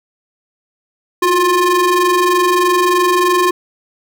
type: ring-modulated tone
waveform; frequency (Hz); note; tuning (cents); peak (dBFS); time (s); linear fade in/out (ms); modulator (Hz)
square; 349.7; F4; +2; -8; 1.22-3.51; 5; 711
effects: none